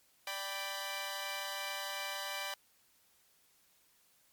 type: chord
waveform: 10% pulse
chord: G major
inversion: second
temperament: equal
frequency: 587.3 / 784 / 987.8 Hz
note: D5 / G5 / B5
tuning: 0 / 0 / 0 cents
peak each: -34 dBFS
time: 0.27-2.54 s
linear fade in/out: 2 ms
effects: white hiss -69 dBFS RMS until 4.32 s + MP3 96 kbps